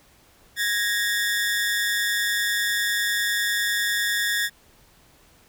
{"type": "ring-modulated tone", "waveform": "sawtooth", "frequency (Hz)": 1760, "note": "A6", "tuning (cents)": 0, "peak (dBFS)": -15, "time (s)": [0.56, 4.5], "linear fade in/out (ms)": 50, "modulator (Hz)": 105, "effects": ["pink hiss -56 dBFS RMS until 5.48 s"]}